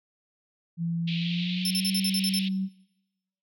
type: tone with pitch glide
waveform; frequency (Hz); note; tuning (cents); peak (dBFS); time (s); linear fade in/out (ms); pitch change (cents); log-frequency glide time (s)
sine; 168.2 to 190.99; E3 to G3; +35 to -45; -26; 0.77-2.69; 50; +220; 1.16-1.89
type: band-pass noise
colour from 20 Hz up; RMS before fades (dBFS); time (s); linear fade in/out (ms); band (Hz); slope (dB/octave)
white; -36; 1.07-2.49; 10; 2400 to 3900; 48
type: tone bursts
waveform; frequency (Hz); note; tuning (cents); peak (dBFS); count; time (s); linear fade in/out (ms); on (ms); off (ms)
sawtooth; 5310; E8; +12; -23; 8; 1.65-2.391; 2; 55; 43
effects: noise-tail reverb RT60 1.0 s tail -22 dB re dry